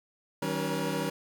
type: tone cluster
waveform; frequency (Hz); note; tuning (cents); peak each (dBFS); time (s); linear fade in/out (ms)
25% pulse; 156.7 / 190 / 278.3 / 478.6; D#3 / F#3 / C#4 / A#4; +13 / +46 / +7 / +46; -31; 0.42-1.1; 5
effects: 10-bit